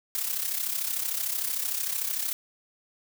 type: noise with amplitude modulation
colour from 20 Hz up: blue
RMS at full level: -27 dBFS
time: 0.15-2.33 s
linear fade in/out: 0 ms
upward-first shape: sine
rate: 33.3 Hz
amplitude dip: 65%
effects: none